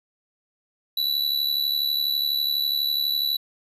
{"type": "tone with amplitude modulation", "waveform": "square", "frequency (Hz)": 3951, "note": "B7", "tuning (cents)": 0, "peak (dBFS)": -19, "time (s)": [0.97, 3.37], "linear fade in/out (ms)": 5, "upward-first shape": "sine", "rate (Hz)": 72.1, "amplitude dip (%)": 70, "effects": ["resampled to 32000 Hz"]}